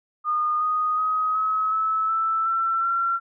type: tone with pitch steps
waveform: sine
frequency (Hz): 1223 / 1242.2 / 1261.7 / 1281.6 / 1301.7 / 1322.2 / 1343 / 1364.1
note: D#6 / D#6 / D#6 / E6 / E6 / E6 / E6 / F6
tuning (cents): -30 / -3 / +24 / -49 / -22 / +5 / +32 / -41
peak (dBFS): -20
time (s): 0.24-3.2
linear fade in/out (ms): 50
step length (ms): 370
effects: none